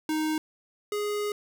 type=tone pair in turn; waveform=square; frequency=311.1 / 415.3 Hz; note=D#4 / G#4; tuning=0 / 0 cents; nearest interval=perfect fourth; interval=500 cents; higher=second; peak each=-26 / -28 dBFS; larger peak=first; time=0.09-0.38 / 0.92-1.32 s; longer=second; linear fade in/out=2 ms; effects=none